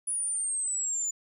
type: exponential sweep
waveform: sine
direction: down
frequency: 9900 to 6980 Hz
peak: -25 dBFS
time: 0.07-1.11 s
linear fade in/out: 10 ms
effects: tanh soft clip ceiling -27 dBFS